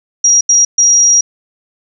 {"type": "tone bursts at uneven times", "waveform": "sine", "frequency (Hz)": 5710, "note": "F8", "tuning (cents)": 37, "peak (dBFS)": -5, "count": 3, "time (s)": [[0.24, 0.41], [0.49, 0.65], [0.78, 1.21]], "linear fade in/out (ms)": 5, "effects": []}